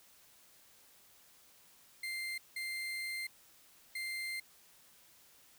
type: tone bursts at uneven times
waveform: 35% pulse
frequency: 2093 Hz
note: C7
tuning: in tune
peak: -36 dBFS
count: 3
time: 2.03-2.38 / 2.56-3.27 / 3.95-4.4 s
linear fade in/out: 5 ms
effects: white hiss -63 dBFS RMS until 5.58 s